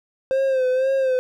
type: tone with vibrato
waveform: triangle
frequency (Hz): 523.3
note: C5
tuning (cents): 0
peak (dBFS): -15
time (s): 0.31-1.19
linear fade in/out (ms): 0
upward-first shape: sine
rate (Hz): 2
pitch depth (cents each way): 54
effects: none